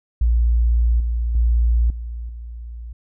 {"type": "tone with level steps", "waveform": "sine", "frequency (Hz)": 58.2, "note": "A#1", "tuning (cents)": -2, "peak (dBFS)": [-13, -18, -13, -26, -30], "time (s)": [0.21, 2.93], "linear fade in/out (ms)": 5, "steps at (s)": [1, 1.35, 1.9, 2.29], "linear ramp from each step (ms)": 2, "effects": []}